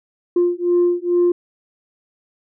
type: beating tone pair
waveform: sine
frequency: 350.1 / 352.4 Hz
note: F4 / F4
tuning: +4 / +16 cents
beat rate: 2.3 Hz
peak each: -16 dBFS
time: 0.36-1.32 s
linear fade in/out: 5 ms
effects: tanh soft clip ceiling -9 dBFS